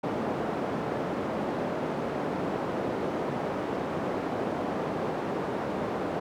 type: band-pass noise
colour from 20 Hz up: white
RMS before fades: -31 dBFS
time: 0.03-6.2 s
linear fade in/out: 10 ms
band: 160 to 600 Hz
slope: 12 dB/octave
effects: none